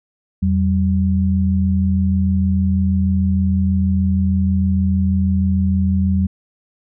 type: tone pair together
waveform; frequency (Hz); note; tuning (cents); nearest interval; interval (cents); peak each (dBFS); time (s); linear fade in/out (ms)
sine; 85.12 / 191.5; F2 / G3; -44 / -40; octave + major second; 1404; -16 / -16; 0.42-6.27; 10
effects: none